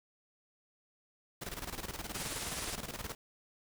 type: noise with tremolo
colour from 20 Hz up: pink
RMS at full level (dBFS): -40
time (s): 1.41-3.15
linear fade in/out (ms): 10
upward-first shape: square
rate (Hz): 19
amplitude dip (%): 70
type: low-pass noise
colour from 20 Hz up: white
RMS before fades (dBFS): -42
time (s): 2.14-2.76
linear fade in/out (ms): 10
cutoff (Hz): 11000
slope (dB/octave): 48
effects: none